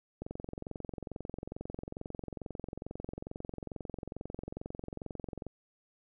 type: click train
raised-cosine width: 2 ms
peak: -26 dBFS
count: 118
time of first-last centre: 0.22-5.467 s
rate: 22.3 Hz
effects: none